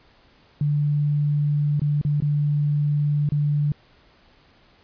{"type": "tone with dropouts", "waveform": "sine", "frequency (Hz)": 146.83, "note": "D3", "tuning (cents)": 0, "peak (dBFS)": -18, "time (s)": [0.61, 3.72], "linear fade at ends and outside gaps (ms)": 2, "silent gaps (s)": [[1.796, 1.817], [2.014, 2.049], [2.203, 2.222], [3.29, 3.32]], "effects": ["pink hiss -56 dBFS RMS until 4.83 s", "resampled to 11025 Hz"]}